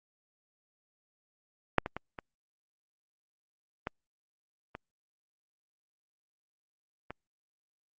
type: clicks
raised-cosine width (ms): 0.5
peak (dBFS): -6 / -19 / -21 / -25 / -18 / -25 / -24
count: 7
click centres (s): 1.783 / 1.861 / 1.966 / 2.188 / 3.871 / 4.751 / 7.106
effects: Opus 48 kbps